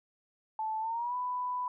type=tone with pitch glide; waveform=sine; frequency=875 to 993.6 Hz; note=A5 to B5; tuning=-10 to +10 cents; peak=-31 dBFS; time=0.59-1.68 s; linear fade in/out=2 ms; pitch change=+220 cents; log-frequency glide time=0.8-1.15 s; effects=none